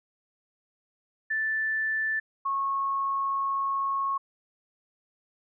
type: tone pair in turn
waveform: sine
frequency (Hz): 1760 / 1096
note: A6 / C#6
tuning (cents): 0 / -20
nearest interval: minor sixth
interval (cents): 820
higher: first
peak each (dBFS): -25 / -25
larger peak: neither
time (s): 1.3-2.2 / 2.45-4.18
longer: second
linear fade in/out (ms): 10
effects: none